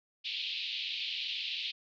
pink band-pass noise, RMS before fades -37 dBFS, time 0.24-1.72 s, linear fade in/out 20 ms, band 2600 to 4200 Hz, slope 48 dB/octave, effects none

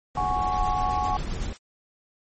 brown noise, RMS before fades -30 dBFS, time 0.15-1.53 s, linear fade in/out 2 ms
sine chord, F# suspended second, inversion none, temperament equal, 740 / 830.6 / 1108.7 Hz, F#5 / G#5 / C#6, 0 / 0 / 0 cents, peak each -27 / -27 / -28 dBFS, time 0.17-1.17 s, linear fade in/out 2 ms
white noise with tremolo, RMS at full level -39 dBFS, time 0.4-1.58 s, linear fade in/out 50 ms, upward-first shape sine, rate 7.9 Hz, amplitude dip 65%
effects MP3 32 kbps

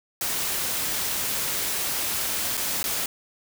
white noise with dropouts, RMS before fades -27 dBFS, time 0.21-3.06 s, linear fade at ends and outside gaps 2 ms, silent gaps 2.571-2.575 / 2.83-2.84 s, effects none

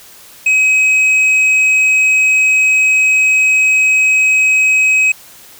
sine tone with hard clipping, 2540 Hz, D#7, 35 cents sharp, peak -9 dBFS, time 0.46-5.12 s, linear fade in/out 5 ms, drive 4 dB, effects white hiss -39 dBFS RMS until 5.59 s

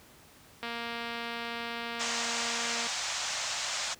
click train, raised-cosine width 0.3 ms, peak -21 dBFS, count 525, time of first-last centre 0.63-2.869 s, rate 234 Hz
white band-pass noise, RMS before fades -34 dBFS, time 1.99-3.95 s, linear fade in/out 20 ms, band 570 to 7400 Hz, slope 48 dB/octave
effects pink hiss -56 dBFS RMS until 3.99 s + high-pass 60 Hz 12 dB/octave

